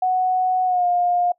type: tone with pitch glide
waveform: sine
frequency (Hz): 740 to 709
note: F#5 to F5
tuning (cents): 0 to +26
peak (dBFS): -16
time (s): 0.02-1.32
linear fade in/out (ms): 5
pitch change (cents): -74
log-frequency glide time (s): 0.65-0.86
effects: noise-tail reverb RT60 0.1 s tail -22 dB re dry